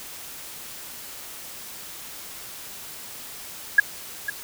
sine tone with echo, 1660 Hz, G#6, 1 cent flat, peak -8 dBFS, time 3.78-3.8 s, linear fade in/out 5 ms, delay 500 ms, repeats 1, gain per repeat -14 dB, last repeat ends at 4.3 s, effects white hiss -39 dBFS RMS until 4.43 s

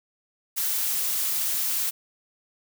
blue noise, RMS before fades -26 dBFS, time 0.56-1.91 s, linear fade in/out 20 ms, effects none

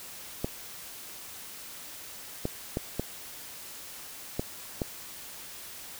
clicks, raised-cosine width 2 ms, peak -15 dBFS, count 6, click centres 0.445 / 2.454 / 2.771 / 2.996 / 4.395 / 4.818 s, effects white hiss -44 dBFS RMS until 5.99 s

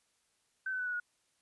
sine tone with pitch steps, 1535 / 1513 / 1491.3 / 1469.9 / 1448.8 Hz, G6 / F#6 / F#6 / F#6 / F#6, -37 / +38 / +13 / -12 / -37 cents, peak -33 dBFS, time 0.66-1 s, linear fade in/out 5 ms, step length 68 ms, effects white hiss -75 dBFS RMS until 1.41 s + resampled to 24000 Hz

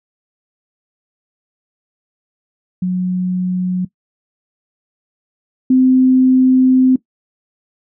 sine tone pair in turn, 182.5 / 258.1 Hz, F#3 / C4, -24 / -23 cents, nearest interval tritone, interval 601 cents, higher second, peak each -14 / -7 dBFS, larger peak second, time 2.82-3.85 / 5.7-6.96 s, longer second, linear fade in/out 5 ms, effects noise-tail reverb RT60 0.1 s tail -18 dB re dry

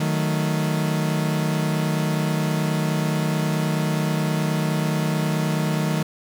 40% pulse chord, D# diminished, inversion none, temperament equal, 155.56 / 185 / 220 Hz, D#3 / F#3 / A3, 0 / 0 / 0 cents, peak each -21 / -27 / -27 dBFS, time 0-6.03 s, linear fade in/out 5 ms, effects none

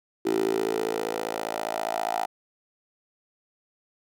10% pulse tone with high-pass filter sweep, 55 Hz, A1, in tune, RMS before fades -28 dBFS, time 0.25-2.26 s, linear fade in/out 10 ms, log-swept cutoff 360 to 740 Hz, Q 6.4, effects none

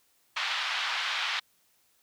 white band-pass noise, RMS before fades -31 dBFS, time 0.36-1.4 s, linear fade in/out 10 ms, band 890 to 3800 Hz, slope 24 dB/octave, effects white hiss -68 dBFS RMS until 2.02 s

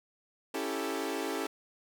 sawtooth chord, A dominant seventh, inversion first, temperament equal, 277.2 / 329.6 / 392 / 440 Hz, C#4 / E4 / G4 / A4, 0 / 0 / 0 / 0 cents, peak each -34 dBFS, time 0.54-1.47 s, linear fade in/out 5 ms, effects none

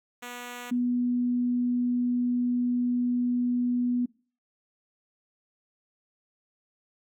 5% pulse / sine tone pair in turn, 244 / 245 Hz, B3 / B3, -21 / -14 cents, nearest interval unison, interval 7 cents, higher second, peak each -26 / -23 dBFS, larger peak second, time 0.22-0.71 / 0.71-4.06 s, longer second, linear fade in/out 10 ms, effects noise-tail reverb RT60 0.4 s tail -23 dB re dry

